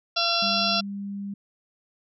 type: harmonic tone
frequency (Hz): 682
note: F5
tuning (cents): -41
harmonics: 1 / 2 / 4 / 5 / 6 / 7 / 8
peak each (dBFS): -29 / -29 / -29 / -29 / -29 / -29 / -29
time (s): 0.16-0.81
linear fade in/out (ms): 10
type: tone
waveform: sine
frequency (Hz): 200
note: G3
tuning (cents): +35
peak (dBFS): -30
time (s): 0.42-1.34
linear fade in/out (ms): 5
effects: none